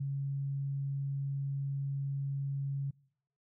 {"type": "tone", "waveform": "sine", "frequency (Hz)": 138.59, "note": "C#3", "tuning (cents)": 0, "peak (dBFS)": -32, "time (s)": [0, 2.91], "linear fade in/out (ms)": 10, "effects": ["noise-tail reverb RT60 0.7 s tail -25 dB re dry"]}